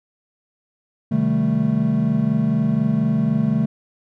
triangle chord, A half-diminished seventh, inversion first, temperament equal with one note detuned, 129.83 / 155.56 / 196 / 220 Hz, C3 / Eb3 / G3 / A3, -13 / 0 / 0 / 0 cents, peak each -23 / -20 / -22 / -17 dBFS, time 1.11-3.66 s, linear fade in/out 10 ms, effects none

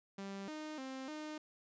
sawtooth tone with pitch steps, 196.6 / 307.6 / 263.9 / 305.9 Hz, G3 / D#4 / C4 / D#4, +5 / -20 / +15 / -29 cents, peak -39 dBFS, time 0.18-1.38 s, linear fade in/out 5 ms, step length 300 ms, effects resampled to 16000 Hz

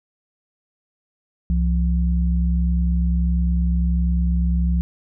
sine tone pair together, 65 / 173.53 Hz, C2 / F3, -11 / -11 cents, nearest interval octave + perfect fourth, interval 1700 cents, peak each -17 / -22 dBFS, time 1.5-4.81 s, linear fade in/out 0 ms, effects none

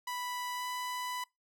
sawtooth tone with pitch glide, 987.8 to 994.7 Hz, B5 to B5, 0 to +12 cents, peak -32 dBFS, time 0.07-1.24 s, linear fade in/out 5 ms, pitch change +12 cents, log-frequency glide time 0.54-0.65 s, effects noise-tail reverb RT60 0.2 s tail -24 dB re dry

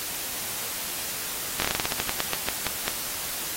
slowing click train, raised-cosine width 0.2 ms, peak -6 dBFS, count 16, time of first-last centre 1.6-2.88 s, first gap 21 ms, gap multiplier 1.18, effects white hiss -32 dBFS RMS until 3.56 s + AAC 48 kbps

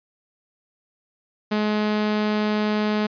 sawtooth tone, 211.7 Hz, G#3, 33 cents sharp, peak -16 dBFS, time 1.51-3.07 s, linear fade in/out 10 ms, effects resampled to 11025 Hz

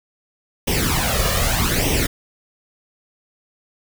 pink noise with flanger, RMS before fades -19 dBFS, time 0.67-2.07 s, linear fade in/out 10 ms, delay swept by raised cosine 0.34 to 1.74 ms, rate 0.82 Hz, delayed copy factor +0.75, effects none

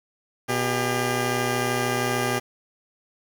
10% pulse tone pair together, 122.7 / 401.2 Hz, B2 / G4, -11 / +40 cents, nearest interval octave + major sixth, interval 2051 cents, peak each -17 dBFS, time 0.48-2.4 s, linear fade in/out 20 ms, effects 8-bit

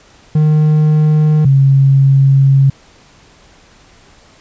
triangle / sine tone pair in turn, 153.2 / 136.49 Hz, D#3 / C#3, -27 / -26 cents, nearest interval major second, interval 199 cents, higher first, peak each -5 dBFS, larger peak neither, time 0.35-1.45 / 1.45-2.7 s, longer second, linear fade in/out 5 ms, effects pink hiss -45 dBFS RMS until 4.4 s + resampled to 16000 Hz

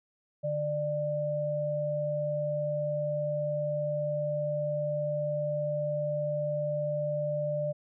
sine tone pair together, 148.33 / 595 Hz, D3 / D5, +18 / +22 cents, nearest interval 2 octaves, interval 2404 cents, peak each -34 / -29 dBFS, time 0.43-7.73 s, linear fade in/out 20 ms, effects none

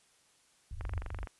white low-pass noise, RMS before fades -39 dBFS, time 0.71-1.27 s, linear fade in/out 2 ms, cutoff 100 Hz, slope 96 dB/octave
click train, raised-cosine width 0.5 ms, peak -28 dBFS, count 12, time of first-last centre 0.81-1.272 s, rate 23.8 Hz
effects white hiss -67 dBFS RMS until 1.39 s + resampled to 24000 Hz

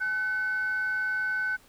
sine tone with frequency modulation, 1513 Hz, F#6, 38 cents sharp, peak -25 dBFS, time 0-1.57 s, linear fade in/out 20 ms, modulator 674 Hz, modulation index 0.23, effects tanh soft clip ceiling -21 dBFS + pink hiss -58 dBFS RMS until 1.68 s

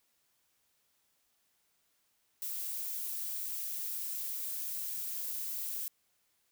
violet noise, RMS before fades -38 dBFS, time 2.42-5.88 s, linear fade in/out 0 ms, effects white hiss -75 dBFS RMS until 6.51 s

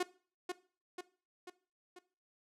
sawtooth tone with echo, 361 Hz, F#4, 43 cents flat, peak -27 dBFS, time 0-0.03 s, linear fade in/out 5 ms, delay 490 ms, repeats 4, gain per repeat -5 dB, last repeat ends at 1.99 s, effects noise-tail reverb RT60 0.4 s tail -18 dB re dry + low-pass 10000 Hz 12 dB/octave

